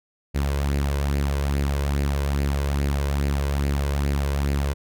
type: tone with flanger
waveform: sawtooth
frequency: 70.5 Hz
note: C#2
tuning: 30 cents sharp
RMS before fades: -23 dBFS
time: 0.34-4.74 s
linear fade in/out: 20 ms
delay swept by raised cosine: 0.42 to 2.02 ms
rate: 2.4 Hz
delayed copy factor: +0.5
effects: none